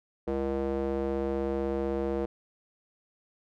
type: tone with band-pass filter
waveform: square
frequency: 67.9 Hz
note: C#2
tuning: 35 cents flat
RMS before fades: -30 dBFS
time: 0.27-2.26 s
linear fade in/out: 10 ms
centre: 440 Hz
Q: 2.2
effects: none